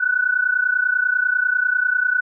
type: tone pair together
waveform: sine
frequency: 1472 / 1502.1 Hz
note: F#6 / F#6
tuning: -9 / +26 cents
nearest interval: unison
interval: 35 cents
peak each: -19 dBFS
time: 0-2.21 s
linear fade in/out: 10 ms
effects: none